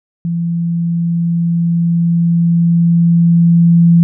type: tone with level ramp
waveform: sine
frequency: 169.4 Hz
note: E3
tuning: 48 cents sharp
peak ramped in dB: -14 to -4 dBFS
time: 0.25-4.03 s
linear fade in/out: 0 ms
effects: none

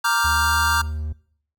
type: chord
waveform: square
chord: G minor seventh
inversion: first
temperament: equal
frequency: 932.3 / 1174.7 / 1396.9 / 1568 Hz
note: Bb5 / D6 / F6 / G6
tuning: 0 / 0 / 0 / 0 cents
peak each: -24 dBFS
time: 0.04-0.82 s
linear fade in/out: 10 ms
type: tone with pitch glide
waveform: triangle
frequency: 74.4 to 76.45 Hz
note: D2 to D#2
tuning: +23 to -30 cents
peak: -22 dBFS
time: 0.24-1.13 s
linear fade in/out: 10 ms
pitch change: +47 cents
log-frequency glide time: 0.42-0.56 s
effects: noise-tail reverb RT60 0.6 s tail -21 dB re dry

